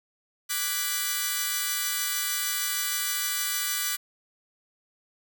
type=chord; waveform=5% pulse; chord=G# half-diminished seventh; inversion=second; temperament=equal; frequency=1174.7 / 1480 / 1661.2 / 1975.5 Hz; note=D6 / F#6 / G#6 / B6; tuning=0 / 0 / 0 / 0 cents; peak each=-21 / -20 / -24 / -20 dBFS; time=0.49-3.97 s; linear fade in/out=20 ms; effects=none